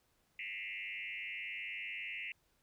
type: tone with frequency modulation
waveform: sine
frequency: 2389 Hz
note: D7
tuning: 29 cents sharp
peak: -40 dBFS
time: 0.39-2.32 s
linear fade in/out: 2 ms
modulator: 99.7 Hz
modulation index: 4.1
effects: pink hiss -75 dBFS RMS until 2.62 s